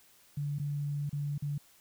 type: tone with dropouts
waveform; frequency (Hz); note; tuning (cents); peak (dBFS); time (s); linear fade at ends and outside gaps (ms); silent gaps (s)
sine; 144.6; D3; -27; -31; 0.37-1.58; 5; 0.586-0.597 / 1.095-1.128 / 1.38-1.422
effects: white hiss -62 dBFS RMS until 1.8 s